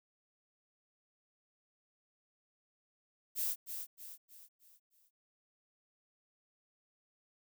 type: noise with echo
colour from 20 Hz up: violet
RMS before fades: -35 dBFS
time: 3.35-3.56 s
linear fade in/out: 50 ms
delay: 310 ms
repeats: 5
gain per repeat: -7 dB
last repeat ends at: 5.11 s
effects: none